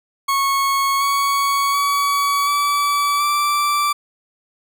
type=tone with pitch steps; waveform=40% pulse; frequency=1100 / 1116.6 / 1133.5 / 1150.7 / 1168.1 Hz; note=C#6 / C#6 / C#6 / D6 / D6; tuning=-14 / +12 / +38 / -36 / -10 cents; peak=-15 dBFS; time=0.28-3.93 s; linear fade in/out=10 ms; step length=730 ms; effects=none